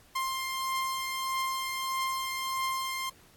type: beating tone pair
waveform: sawtooth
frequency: 1053 / 1054.6 Hz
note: C6 / C6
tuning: +11 / +13 cents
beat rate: 1.6 Hz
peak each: -35 / -27 dBFS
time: 0.15-3.1 s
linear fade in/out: 10 ms
effects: pink hiss -59 dBFS RMS until 3.36 s + AAC 64 kbps